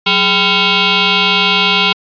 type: tone with frequency modulation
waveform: sine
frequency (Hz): 185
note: F#3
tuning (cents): 0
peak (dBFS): -7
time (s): 0.06-1.93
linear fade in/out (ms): 10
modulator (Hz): 599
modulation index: 6.3
effects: tanh soft clip ceiling -7 dBFS + resampled to 11025 Hz